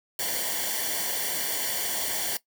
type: noise with comb filter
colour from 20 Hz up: white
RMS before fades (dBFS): -29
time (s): 0.19-2.37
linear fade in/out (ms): 2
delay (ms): 0.78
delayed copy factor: -0.75
effects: noise-tail reverb RT60 0.1 s tail -18 dB re dry